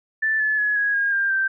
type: tone with pitch steps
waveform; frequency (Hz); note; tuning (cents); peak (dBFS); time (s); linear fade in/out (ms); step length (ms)
sine; 1760 / 1725.8 / 1692.2 / 1659.3 / 1627 / 1595.4 / 1564.4; A6 / A6 / G#6 / G#6 / G#6 / G6 / G6; 0 / -34 / +32 / -2 / -36 / +30 / -4; -18; 0.22-1.48; 10; 180
effects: none